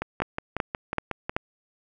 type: two click trains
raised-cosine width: 0.5 ms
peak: -9 / -13 dBFS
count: 4 / 8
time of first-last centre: 0.22-1.365 / 0.02-1.295 s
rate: 2.62 / 5.49 Hz
effects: none